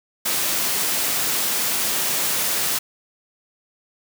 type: high-pass noise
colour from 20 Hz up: white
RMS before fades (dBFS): -22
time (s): 0.25-2.79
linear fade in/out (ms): 10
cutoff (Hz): 130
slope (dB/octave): 12
effects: none